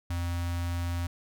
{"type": "tone with notch filter", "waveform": "square", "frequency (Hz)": 86.3, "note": "F2", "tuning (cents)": -20, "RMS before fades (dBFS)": -31, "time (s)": [0.1, 1.07], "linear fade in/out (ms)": 5, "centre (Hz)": 420, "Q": 1.2, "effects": []}